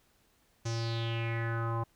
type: tone with low-pass filter sweep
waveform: square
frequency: 115.1 Hz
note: A#2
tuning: 22 cents flat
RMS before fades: -33 dBFS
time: 0.65-1.84 s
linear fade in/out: 10 ms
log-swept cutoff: 6300 to 950 Hz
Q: 4.9
effects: pink hiss -69 dBFS RMS until 1.95 s